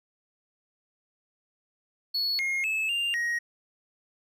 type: tone with pitch steps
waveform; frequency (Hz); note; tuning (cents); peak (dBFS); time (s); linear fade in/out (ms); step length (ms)
triangle; 4388 / 2143 / 2602 / 2794 / 1885; C#8 / C7 / E7 / F7 / A#6; -18 / +41 / -23 / 0 / +19; -24; 2.14-3.39; 10; 250
effects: none